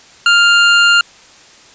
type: tone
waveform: 25% pulse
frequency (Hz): 1400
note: F6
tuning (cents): +4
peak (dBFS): -3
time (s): 0.26-1.01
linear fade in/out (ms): 2
effects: white hiss -42 dBFS RMS until 1.74 s + resampled to 16000 Hz